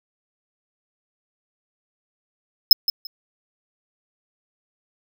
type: tone with echo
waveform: square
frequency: 5140 Hz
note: E8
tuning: 45 cents flat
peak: -4 dBFS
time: 2.71-2.73 s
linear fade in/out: 2 ms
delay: 170 ms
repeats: 2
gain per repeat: -14 dB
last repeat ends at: 3.07 s
effects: none